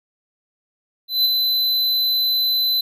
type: tone with ADSR envelope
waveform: square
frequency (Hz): 4025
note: B7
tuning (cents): +32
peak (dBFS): -13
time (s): 1.08-2.81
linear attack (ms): 170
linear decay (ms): 16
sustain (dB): -4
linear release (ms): 6
effects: none